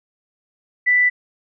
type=tone; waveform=sine; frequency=1981 Hz; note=B6; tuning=5 cents sharp; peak=-12 dBFS; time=0.86-1.1 s; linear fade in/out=20 ms; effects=none